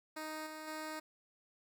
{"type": "tone with level steps", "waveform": "10% pulse", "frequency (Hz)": 311.1, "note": "D#4", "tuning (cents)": 0, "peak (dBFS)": [-33, -37, -33], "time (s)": [0.16, 1], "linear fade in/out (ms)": 10, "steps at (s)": [0.46, 0.67], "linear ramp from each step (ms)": 10, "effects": []}